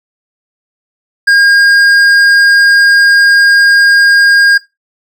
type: tone with hard clipping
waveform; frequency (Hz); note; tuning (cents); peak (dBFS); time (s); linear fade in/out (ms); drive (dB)
sine; 1619; G#6; -45; -5; 1.27-4.58; 10; 8
effects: noise-tail reverb RT60 0.2 s tail -18 dB re dry